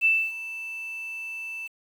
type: tone with ADSR envelope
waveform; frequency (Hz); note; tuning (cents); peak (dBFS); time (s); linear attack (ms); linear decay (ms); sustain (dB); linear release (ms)
sine; 2650; E7; +9; -16; 0.01-1.68; 41; 260; -16; 16
effects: 8-bit